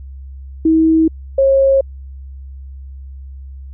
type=tone pair in turn; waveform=sine; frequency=321.2 / 541.9 Hz; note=E4 / C#5; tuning=-45 / -39 cents; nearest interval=major sixth; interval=906 cents; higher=second; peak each=-8 dBFS; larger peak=neither; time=0.65-1.08 / 1.38-1.81 s; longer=neither; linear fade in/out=5 ms; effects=added 67 Hz sine -29 dBFS peak until 3.73 s